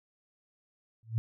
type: tone with exponential growth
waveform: sine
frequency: 112.7 Hz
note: A2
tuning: 42 cents sharp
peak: -22 dBFS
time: 1.03-1.18 s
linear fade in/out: 0 ms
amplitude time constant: 32 ms
effects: none